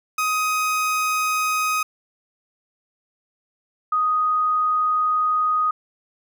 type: tone pair in turn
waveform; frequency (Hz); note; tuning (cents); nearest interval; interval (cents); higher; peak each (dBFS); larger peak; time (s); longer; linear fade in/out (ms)
30% pulse / sine; 1256 / 1245.9; D#6 / D#6; +16 / +2; unison; 14; first; -17; neither; 0.18-1.83 / 3.92-5.71; second; 5
effects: none